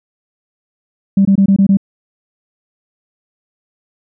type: tone bursts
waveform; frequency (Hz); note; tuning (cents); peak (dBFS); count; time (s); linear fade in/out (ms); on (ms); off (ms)
sine; 196; G3; 0; -5; 6; 1.17-1.771; 5; 81; 23
effects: tanh soft clip ceiling -2 dBFS